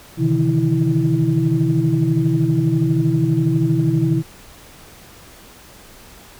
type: tone cluster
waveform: sine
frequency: 128.3 / 149.8 / 162.2 / 327.1 Hz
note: C3 / D3 / E3 / E4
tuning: -34 / +35 / -28 / -13 cents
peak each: -19 dBFS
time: 0.17-4.23 s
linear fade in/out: 50 ms
effects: tanh soft clip ceiling -5 dBFS + pink hiss -43 dBFS RMS until 6.39 s